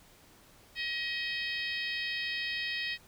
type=harmonic tone; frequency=633 Hz; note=D#5; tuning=30 cents sharp; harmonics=3 / 4 / 5 / 6 / 7 / 8; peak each=-36 / -38 / -40 / -42 / -43 / -44 dBFS; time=0.75-2.98 s; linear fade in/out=50 ms; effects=pink hiss -59 dBFS RMS until 3.07 s